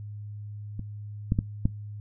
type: clicks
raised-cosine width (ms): 5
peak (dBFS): -21 / -11 / -11 / -10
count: 4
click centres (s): 0.794 / 1.321 / 1.389 / 1.655
effects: noise-tail reverb RT60 0.2 s tail -21 dB re dry + added 104 Hz sine -36 dBFS peak until 2 s